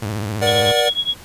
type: tone with vibrato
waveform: sawtooth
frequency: 104.9 Hz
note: G#2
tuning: 18 cents sharp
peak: -18 dBFS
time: 0.02-0.72 s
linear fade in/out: 5 ms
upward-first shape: sine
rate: 15 Hz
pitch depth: 150 cents each way
type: chord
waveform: square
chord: Bb augmented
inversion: none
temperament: equal with one note detuned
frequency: 476.2 / 587.3 / 740 Hz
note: Bb4 / D5 / F#5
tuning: +37 / 0 / 0 cents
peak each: -21 / -19 / -22 dBFS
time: 0.41-0.9 s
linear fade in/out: 20 ms
type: tone with tremolo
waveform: sine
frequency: 3328 Hz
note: G#7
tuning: 3 cents sharp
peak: -14 dBFS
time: 0.46-1.15 s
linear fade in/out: 20 ms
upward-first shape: triangle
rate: 9.8 Hz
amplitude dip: 100%
effects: pink hiss -41 dBFS RMS until 1.24 s + resampled to 32000 Hz